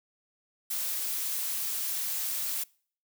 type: noise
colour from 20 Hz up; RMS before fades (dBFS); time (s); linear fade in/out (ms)
blue; -32; 0.7-2.64; 10
effects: noise-tail reverb RT60 0.5 s tail -25 dB re dry